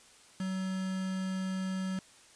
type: tone with quantisation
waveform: triangle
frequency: 188.6 Hz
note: F#3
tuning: 33 cents sharp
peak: -30 dBFS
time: 0.4-1.99 s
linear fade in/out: 2 ms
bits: 7
effects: white hiss -58 dBFS RMS until 2.35 s + resampled to 22050 Hz